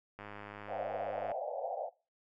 click train, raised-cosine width 0.5 ms, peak -31 dBFS, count 117, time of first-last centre 0.19-1.316 s, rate 103 Hz
white band-pass noise, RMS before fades -38 dBFS, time 0.67-1.9 s, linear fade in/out 50 ms, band 500 to 800 Hz, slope 96 dB/octave
effects noise-tail reverb RT60 0.3 s tail -19 dB re dry

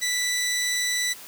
15% pulse tone, 1975.5 Hz, B6, in tune, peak -17 dBFS, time 0.01-1.14 s, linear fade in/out 20 ms, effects white hiss -43 dBFS RMS until 1.27 s + high-pass 100 Hz 12 dB/octave

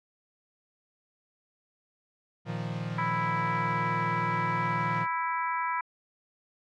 45% pulse chord, Bb suspended fourth, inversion none, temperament equal, 116.54 / 155.56 / 174.61 Hz, Bb2 / Eb3 / F3, 0 / 0 / 0 cents, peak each -36 dBFS, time 2.45-5.07 s, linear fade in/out 50 ms
harmonic tone, 329.6 Hz, E4, in tune, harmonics 3 / 4 / 5 / 6 / 7, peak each -29 / -35 / -38 / -39 / -39 dBFS, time 2.98-5.81 s, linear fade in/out 5 ms
effects low-pass 4000 Hz 12 dB/octave

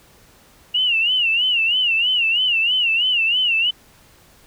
sine tone with vibrato, 2836 Hz, F7, 26 cents sharp, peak -15 dBFS, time 0.74-3.71 s, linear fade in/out 10 ms, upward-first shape sine, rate 3.1 Hz, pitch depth 130 cents each way, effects pink hiss -51 dBFS RMS until 4.46 s

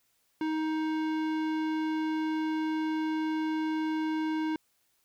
sine tone with tanh clipping, 313.9 Hz, D#4, 15 cents sharp, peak -30 dBFS, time 0.41-4.56 s, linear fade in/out 2 ms, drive 18 dB, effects white hiss -72 dBFS RMS until 5.04 s

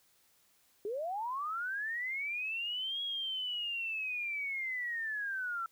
sine linear two-way sweep, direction up then down, 390 to 3322 to 1325 Hz, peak -34 dBFS, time 0.85-5.66 s, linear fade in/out 2 ms, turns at 3.02 s, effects white hiss -69 dBFS RMS until 5.71 s

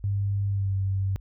sine tone with pitch glide, 100 to 96.65 Hz, G2 to G2, +35 to -24 cents, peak -23 dBFS, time 0.04-1.16 s, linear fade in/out 0 ms, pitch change -59 cents, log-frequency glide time 0.48-0.74 s, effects added 50 Hz sine -44 dBFS peak until 1.2 s

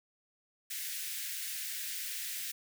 white high-pass noise, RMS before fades -39 dBFS, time 0.7-2.52 s, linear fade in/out 10 ms, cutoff 1600 Hz, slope 48 dB/octave, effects none

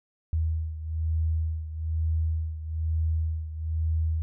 sine beating tone pair, 79.7 / 80.8 Hz, D#2 / E2, +42 / -34 cents, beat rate 1.1 Hz, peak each -26 / -31 dBFS, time 0.33-4.22 s, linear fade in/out 0 ms, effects none

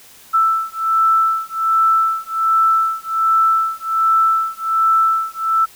sine beating tone pair, 1323 / 1324.3 Hz, E6 / E6, +6 / +8 cents, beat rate 1.3 Hz, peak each -16 dBFS, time 0.33-5.66 s, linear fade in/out 20 ms, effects white hiss -44 dBFS RMS until 5.75 s

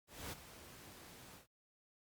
pink noise with ADSR envelope, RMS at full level -44 dBFS, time 0.07-1.47 s, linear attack 250 ms, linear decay 22 ms, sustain -12 dB, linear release 120 ms, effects high-pass 60 Hz 12 dB/octave + Opus 48 kbps

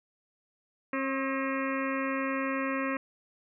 harmonic tone with a mistuned harmonic, 269.2 Hz, C4, 49 cents sharp, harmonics 1 / 2 / 4 / 5 / 6 / 7 / 8 / 9 / 10, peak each -32 / -35 / -36 / -41 / -41 / -38 / -42 / -42 / -46 dBFS, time 0.93-2.97 s, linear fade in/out 2 ms, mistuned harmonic 5, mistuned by -65 cents, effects none

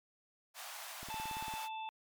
pink high-pass noise, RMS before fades -47 dBFS, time 0.54-1.69 s, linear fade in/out 50 ms, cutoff 650 Hz, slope 48 dB/octave
click train, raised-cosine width 3 ms, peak -37 dBFS, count 10, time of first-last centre 1.03-1.538 s, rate 17.7 Hz
harmonic tone, 880 Hz, A5, in tune, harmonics 1 / 3 / 4, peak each -40 / -49 / -52 dBFS, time 1.1-1.89 s, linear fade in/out 0 ms
effects MP3 96 kbps

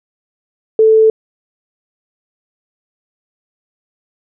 sine tone, 440 Hz, A4, in tune, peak -5 dBFS, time 0.79-1.1 s, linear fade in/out 2 ms, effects none

